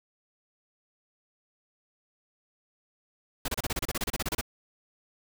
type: noise bursts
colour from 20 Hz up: pink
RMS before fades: -30 dBFS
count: 16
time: 3.45-4.412 s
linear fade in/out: 5 ms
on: 32 ms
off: 30 ms
effects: none